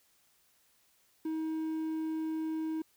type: tone with quantisation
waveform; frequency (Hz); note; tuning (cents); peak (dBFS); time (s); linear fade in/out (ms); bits
triangle; 317.4; D#4; +35; -30; 1.25-2.82; 5; 10
effects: white hiss -69 dBFS RMS until 2.96 s